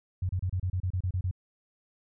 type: tone bursts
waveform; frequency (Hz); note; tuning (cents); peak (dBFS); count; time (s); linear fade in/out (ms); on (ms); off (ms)
sine; 91.8; F#2; -13; -26; 11; 0.22-1.312; 5; 72; 30
effects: none